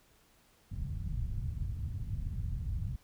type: low-pass noise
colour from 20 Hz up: white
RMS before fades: -36 dBFS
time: 0.71-2.96 s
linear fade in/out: 5 ms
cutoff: 120 Hz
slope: 24 dB/octave
effects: pink hiss -66 dBFS RMS until 3.03 s